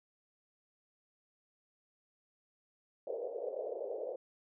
pink band-pass noise, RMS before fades -40 dBFS, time 3.07-4.16 s, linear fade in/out 2 ms, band 440 to 600 Hz, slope 48 dB/octave, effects none

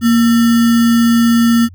sine tone with sample-and-hold, 233.1 Hz, A#3, in tune, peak -7 dBFS, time 0.01-1.69 s, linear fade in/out 50 ms, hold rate 1575 Hz, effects added 90 Hz sine -34 dBFS peak until 1.74 s

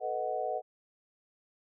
sine chord, B dominant seventh, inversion third, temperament equal with one note detuned, 440 / 497.6 / 622.3 / 740 Hz, A4 / B4 / D#5 / F#5, 0 / +13 / 0 / 0 cents, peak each -39 / -37 / -36 / -34 dBFS, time 0-0.62 s, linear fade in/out 50 ms, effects none

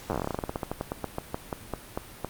slowing click train, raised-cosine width 1 ms, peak -15 dBFS, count 28, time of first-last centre 0.1-2.246 s, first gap 9 ms, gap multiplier 1.14, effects pink hiss -46 dBFS RMS until 2.29 s + Opus 48 kbps

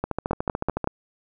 two click trains, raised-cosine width 1 ms, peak -11 / -9 dBFS, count 12 / 4, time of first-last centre 0.04-0.843 / 0.31-0.874 s, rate 13.7 / 5.32 Hz, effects none

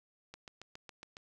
click train, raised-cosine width 0.2 ms, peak -30 dBFS, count 7, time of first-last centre 0.34-1.169 s, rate 7.24 Hz, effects none

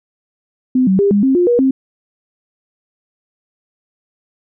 sine tone with pitch steps, 255.8 / 190.2 / 400.8 / 203.2 / 266.2 / 354.2 / 480.3 / 265.4 Hz, C4 / F#3 / G4 / G#3 / C4 / F4 / B4 / C4, -39 / +48 / +38 / -38 / +30 / +24 / -48 / +25 cents, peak -9 dBFS, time 0.75-1.71 s, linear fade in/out 5 ms, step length 120 ms, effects none

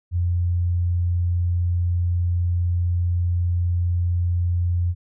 sine tone, 87.6 Hz, F2, 6 cents sharp, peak -18 dBFS, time 0.11-4.95 s, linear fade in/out 50 ms, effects none

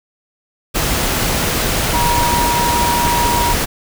sine tone in noise, 954 Hz, A#5, 40 cents sharp, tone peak -15 dBFS, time 1.93-3.54 s, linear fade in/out 20 ms, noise pink, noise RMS -17 dBFS, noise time 0.74-3.66 s, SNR -1 dB, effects none

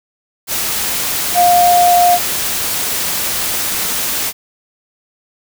sine tone in noise, 707 Hz, F5, 21 cents sharp, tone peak -7 dBFS, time 1.34-2.19 s, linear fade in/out 50 ms, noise white, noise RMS -18 dBFS, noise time 0.47-4.33 s, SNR +8 dB, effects none

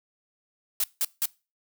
blue noise bursts, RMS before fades -25 dBFS, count 3, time 0.8-1.257 s, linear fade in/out 2 ms, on 39 ms, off 170 ms, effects noise-tail reverb RT60 0.3 s tail -23 dB re dry

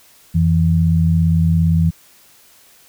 sine tone pair together, 87.31 / 164.82 Hz, F2 / E3, 0 / 0 cents, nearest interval major seventh, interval 1100 cents, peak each -15 / -13 dBFS, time 0.34-1.91 s, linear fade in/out 20 ms, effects white hiss -49 dBFS RMS until 2.88 s

